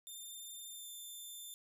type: tone with pitch glide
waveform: 10% pulse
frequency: 3594 to 3555 Hz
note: A7 to A7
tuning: +36 to +17 cents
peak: -40 dBFS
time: 0.07-1.54 s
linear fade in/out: 0 ms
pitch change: -19 cents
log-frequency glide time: 0.72-0.89 s
effects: none